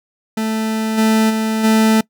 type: tone with level steps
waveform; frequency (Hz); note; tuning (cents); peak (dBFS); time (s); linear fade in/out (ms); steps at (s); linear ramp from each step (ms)
40% pulse; 220; A3; 0; -16 / -10 / -15 / -9; 0.37-2.01; 5; 0.97 / 1.29 / 1.63; 20
effects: noise-tail reverb RT60 0.1 s tail -23 dB re dry